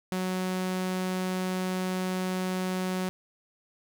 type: tone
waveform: sawtooth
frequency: 185 Hz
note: F#3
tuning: in tune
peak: -24 dBFS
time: 0.12-3.09 s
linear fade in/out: 0 ms
effects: none